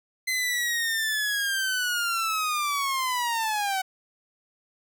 sawtooth linear sweep, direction down, 2055 to 748 Hz, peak -21 dBFS, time 0.27-3.82 s, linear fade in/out 10 ms, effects none

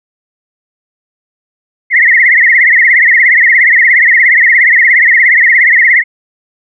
sine tone with vibrato, 1979 Hz, B6, 3 cents sharp, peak -3 dBFS, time 1.9-6.04 s, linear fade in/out 50 ms, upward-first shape triangle, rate 17 Hz, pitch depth 170 cents each way, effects none

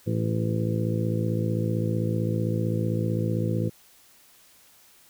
harmonic tone with a mistuned harmonic, 55.6 Hz, A1, 19 cents sharp, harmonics 2 / 3 / 4 / 5 / 6 / 7 / 8 / 9, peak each -26 / -29 / -32 / -41 / -32 / -39 / -41 / -34 dBFS, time 0.06-3.7 s, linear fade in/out 20 ms, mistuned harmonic 8, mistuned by -39 cents, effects white hiss -56 dBFS RMS until 5.09 s

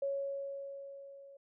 sine tone with level ramp, 554.4 Hz, C#5, in tune, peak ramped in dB -31 to -52 dBFS, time 0.02-1.37 s, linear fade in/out 5 ms, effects none

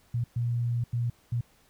sine tone bursts at uneven times, 119.2 Hz, A#2, 39 cents sharp, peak -25 dBFS, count 4, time 0.14-0.24 / 0.36-0.84 / 0.93-1.1 / 1.32-1.41 s, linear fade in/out 5 ms, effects pink hiss -63 dBFS RMS until 1.69 s

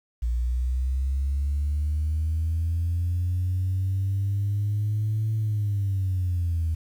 sine linear two-way sweep, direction up then down, 58.27 to 110 to 79.6 Hz, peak -21 dBFS, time 0.22-6.75 s, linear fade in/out 10 ms, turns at 5.34 s, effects tanh soft clip ceiling -19 dBFS + 9-bit

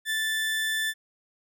30% pulse tone, 1760 Hz, A6, in tune, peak -23 dBFS, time 0.05-0.94 s, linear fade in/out 50 ms, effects none

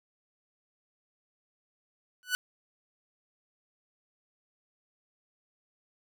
sawtooth tone with exponential growth, 1486 Hz, F#6, 7 cents sharp, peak -19 dBFS, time 2.23-2.35 s, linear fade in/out 0 ms, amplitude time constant 26 ms, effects none

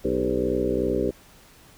harmonic tone with a mistuned harmonic, 62.8 Hz, B1, 30 cents sharp, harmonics 1 / 2 / 3 / 4 / 5 / 6 / 7 / 8 / 9, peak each -33 / -37 / -33 / -30 / -29 / -26 / -32 / -28 / -35 dBFS, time 0.04-1.11 s, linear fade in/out 10 ms, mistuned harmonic 6, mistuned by +69 cents, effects pink hiss -52 dBFS RMS until 1.77 s

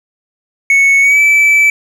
triangle tone with pitch glide, 2211 to 2312 Hz, C#7 to D7, -5 to -28 cents, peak -4 dBFS, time 0.7-1.7 s, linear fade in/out 2 ms, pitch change +77 cents, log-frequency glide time 1.01-1.2 s, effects none

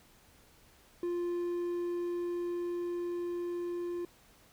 triangle tone with level ramp, 349.2 Hz, F4, in tune, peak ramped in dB -29 to -32 dBFS, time 1.03-4.05 s, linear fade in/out 2 ms, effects pink hiss -62 dBFS RMS until 4.52 s

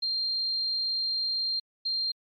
sine tone bursts at uneven times, 4186 Hz, C8, in tune, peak -26 dBFS, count 2, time 0.02-1.6 / 1.85-2.12 s, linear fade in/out 10 ms, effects MP3 48 kbps

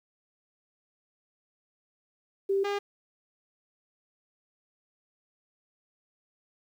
sine / sawtooth tone pair in turn, 392.4 / 404.6 Hz, G4 / G#4, +2 / -45 cents, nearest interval minor second, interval 53 cents, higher second, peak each -23 / -24 dBFS, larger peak first, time 2.49-2.64 / 2.64-2.79 s, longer neither, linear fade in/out 10 ms, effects low-pass 4000 Hz 12 dB/octave + 10-bit

